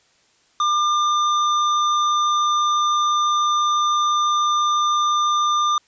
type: tone with hard clipping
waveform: sine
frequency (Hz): 1199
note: D6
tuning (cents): +36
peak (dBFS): -18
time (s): 0.6-5.78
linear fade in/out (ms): 2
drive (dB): 13
effects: white hiss -59 dBFS RMS until 5.87 s + resampled to 16000 Hz